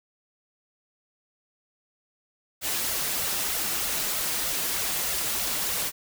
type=noise with flanger; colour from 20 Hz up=white; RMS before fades=-28 dBFS; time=2.61-5.92 s; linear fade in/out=50 ms; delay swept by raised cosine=1.4 to 6.6 ms; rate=3.2 Hz; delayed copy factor=+0.6; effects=none